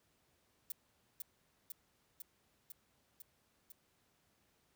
violet noise with echo, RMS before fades -41 dBFS, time 0.7-0.72 s, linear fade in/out 2 ms, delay 500 ms, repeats 6, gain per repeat -2 dB, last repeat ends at 3.72 s, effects pink hiss -75 dBFS RMS until 4.75 s + high-pass 60 Hz 12 dB/octave

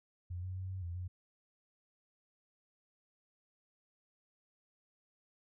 sine tone with pitch steps, 88.7 / 92.5 / 93.5 / 94.2 / 86.1 / 90.4 Hz, F2 / F#2 / F#2 / F#2 / F2 / F#2, +27 / 0 / +19 / +32 / -24 / -40 cents, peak -38 dBFS, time 0.3-1.08 s, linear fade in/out 10 ms, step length 130 ms, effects none

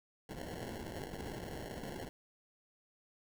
white noise with sample-and-hold, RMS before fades -44 dBFS, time 0.29-2.09 s, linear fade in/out 2 ms, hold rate 1225 Hz, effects none

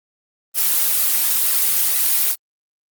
blue noise with flanger, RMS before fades -17 dBFS, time 0.54-2.36 s, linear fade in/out 50 ms, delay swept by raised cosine 1.5 to 5.9 ms, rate 2.1 Hz, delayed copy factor +0.9, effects Opus 32 kbps

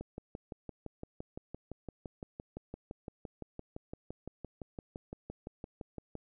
click train, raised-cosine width 2 ms, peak -28 dBFS, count 37, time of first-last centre 0.01-6.153 s, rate 5.86 Hz, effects none

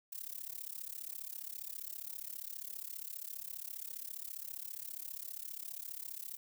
violet noise with amplitude modulation, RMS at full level -41 dBFS, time 0.12-6.37 s, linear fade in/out 5 ms, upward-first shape sine, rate 34.9 Hz, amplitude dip 95%, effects none

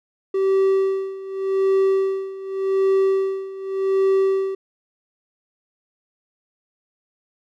triangle tone with tremolo, 386.1 Hz, G4, 26 cents flat, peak -12 dBFS, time 0.34-4.55 s, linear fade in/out 5 ms, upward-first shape sine, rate 0.86 Hz, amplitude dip 85%, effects none

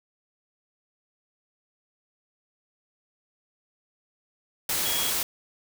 sine tone in noise, 3322 Hz, G#7, in tune, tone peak -31 dBFS, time 4.85-5.1 s, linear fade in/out 2 ms, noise white, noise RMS -27 dBFS, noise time 4.69-5.23 s, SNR -7 dB, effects none

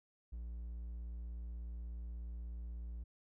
triangle tone, 58.27 Hz, A#1, in tune, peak -40 dBFS, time 0.32-3.04 s, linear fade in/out 10 ms, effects none

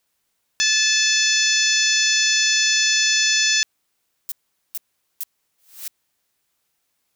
harmonic tone, 870 Hz, A5, 20 cents flat, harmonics 2 / 3 / 4 / 5 / 6 / 7 / 8, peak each -23 / -23 / -23 / -26 / -22 / -23 / -26 dBFS, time 0.6-3.63 s, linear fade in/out 0 ms
violet noise bursts, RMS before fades -27 dBFS, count 3, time 4.29-5.234 s, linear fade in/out 0 ms, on 28 ms, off 430 ms
blue noise with exponential growth, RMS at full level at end -27 dBFS, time 5.58-5.88 s, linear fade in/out 5 ms, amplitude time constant 64 ms
effects white hiss -72 dBFS RMS until 7.15 s

